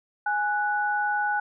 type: tone pair together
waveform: sine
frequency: 830.6 / 1480 Hz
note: G#5 / F#6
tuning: 0 / 0 cents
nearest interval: minor seventh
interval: 1000 cents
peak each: -25 / -26 dBFS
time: 0.26-1.4 s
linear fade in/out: 5 ms
effects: none